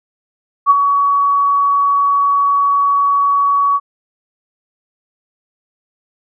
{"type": "tone with ADSR envelope", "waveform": "sine", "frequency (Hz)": 1128, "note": "C#6", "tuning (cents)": 30, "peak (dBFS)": -3, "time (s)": [0.66, 3.8], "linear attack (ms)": 42, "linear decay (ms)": 29, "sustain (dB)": -7, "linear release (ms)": 43, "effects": []}